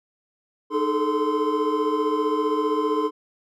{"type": "tone cluster", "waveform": "triangle", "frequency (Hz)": [306.6, 425.8, 441.1, 1036], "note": ["D#4", "G#4", "A4", "C6"], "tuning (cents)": [-25, 43, 4, -17], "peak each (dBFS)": -24, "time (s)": [0.7, 3.11], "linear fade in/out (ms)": 50, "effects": []}